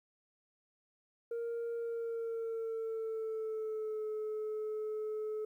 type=tone with pitch glide; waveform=sine; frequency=466.2 to 430 Hz; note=A#4 to A4; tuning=0 to -40 cents; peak=-33 dBFS; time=1.31-5.45 s; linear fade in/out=5 ms; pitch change=-140 cents; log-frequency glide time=1.75-4.06 s; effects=tanh soft clip ceiling -34 dBFS + 12-bit